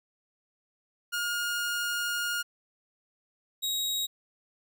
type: tone pair in turn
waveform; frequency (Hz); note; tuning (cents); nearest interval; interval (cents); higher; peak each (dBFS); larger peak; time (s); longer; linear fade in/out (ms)
sawtooth; 1424 / 3802; F6 / A#7; +33 / +33; octave + perfect fourth; 1700; second; -25; neither; 1.12-2.43 / 3.62-4.07; first; 20
effects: none